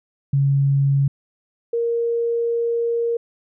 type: tone pair in turn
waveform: sine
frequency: 138.9 / 467.2 Hz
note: C#3 / A#4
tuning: +4 / +4 cents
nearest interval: octave + major sixth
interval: 2100 cents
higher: second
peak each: -14 / -18 dBFS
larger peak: first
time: 0.33-1.08 / 1.73-3.17 s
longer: second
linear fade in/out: 5 ms
effects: none